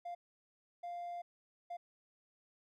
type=tone bursts at uneven times; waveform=triangle; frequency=698 Hz; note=F5; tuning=1 cent flat; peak=-38 dBFS; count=3; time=0.05-0.15 / 0.83-1.22 / 1.7-1.77 s; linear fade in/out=10 ms; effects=tanh soft clip ceiling -35 dBFS